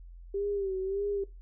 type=tone with vibrato; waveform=sine; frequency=392 Hz; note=G4; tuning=in tune; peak=-29 dBFS; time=0.34-1.24 s; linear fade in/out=5 ms; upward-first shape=sine; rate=1.7 Hz; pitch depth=69 cents each way; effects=noise-tail reverb RT60 0.2 s tail -17 dB re dry + added 43 Hz sine -45 dBFS peak until 1.41 s